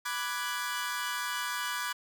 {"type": "chord", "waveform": "sawtooth", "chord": "G# half-diminished seventh", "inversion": "first", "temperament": "equal with one note detuned", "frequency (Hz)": [987.8, 1174.7, 1480, 1670.8], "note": ["B5", "D6", "F#6", "G#6"], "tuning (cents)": [0, 0, 0, 10], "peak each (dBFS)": -34, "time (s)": [0.05, 1.93], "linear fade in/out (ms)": 10, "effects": []}